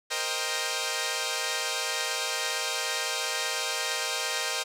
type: chord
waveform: 5% pulse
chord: C minor seventh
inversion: third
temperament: equal with one note detuned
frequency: 466.2 / 523.3 / 622.3 / 789.4 Hz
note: Bb4 / C5 / Eb5 / G5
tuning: 0 / 0 / 0 / +12 cents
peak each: -22 dBFS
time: 0.1-4.64 s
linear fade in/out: 20 ms
effects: low-pass 12000 Hz 12 dB/octave